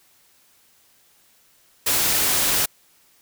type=noise; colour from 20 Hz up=white; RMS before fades=-20 dBFS; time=1.86-2.66 s; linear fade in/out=10 ms; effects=white hiss -58 dBFS RMS until 3.21 s